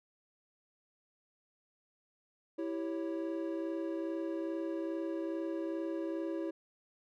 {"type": "chord", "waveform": "triangle", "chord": "C# diminished", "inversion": "first", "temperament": "equal", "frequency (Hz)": [329.6, 392, 554.4], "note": ["E4", "G4", "C#5"], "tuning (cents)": [0, 0, 0], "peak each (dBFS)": [-34, -40, -40], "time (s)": [2.58, 6.51], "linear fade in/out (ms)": 10, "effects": []}